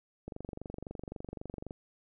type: click train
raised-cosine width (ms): 2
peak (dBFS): -27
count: 35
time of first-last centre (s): 0.28-1.709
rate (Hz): 23.8
effects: none